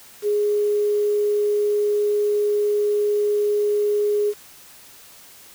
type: tone with quantisation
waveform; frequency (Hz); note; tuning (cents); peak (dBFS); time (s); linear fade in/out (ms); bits
sine; 415.3; G#4; 0; -17; 0.22-4.34; 50; 7
effects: white hiss -46 dBFS RMS until 5.54 s